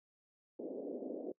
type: band-pass noise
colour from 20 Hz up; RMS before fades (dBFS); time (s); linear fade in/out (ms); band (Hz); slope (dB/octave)
pink; -43; 0.59-1.32; 5; 240 to 590; 48
effects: noise-tail reverb RT60 0.1 s tail -25 dB re dry